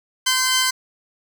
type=tone pair together; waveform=10% pulse; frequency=1031 / 1544.8 Hz; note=C6 / G6; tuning=-26 / -26 cents; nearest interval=perfect fifth; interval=700 cents; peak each=-11 dBFS; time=0.26-0.71 s; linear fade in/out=10 ms; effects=none